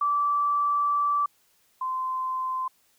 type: tone pair in turn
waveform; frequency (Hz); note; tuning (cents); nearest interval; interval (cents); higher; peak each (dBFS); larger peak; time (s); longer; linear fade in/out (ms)
sine; 1161 / 1034.3; D6 / C6; -20 / -20; major second; 200; first; -21 / -26; first; 0.01-1.26 / 1.81-2.68; first; 5
effects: white hiss -65 dBFS RMS until 2.98 s